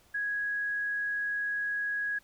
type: tone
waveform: sine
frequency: 1661.2 Hz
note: G#6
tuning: in tune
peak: -29 dBFS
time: 0.14-2.19 s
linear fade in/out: 10 ms
effects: pink hiss -63 dBFS RMS until 2.23 s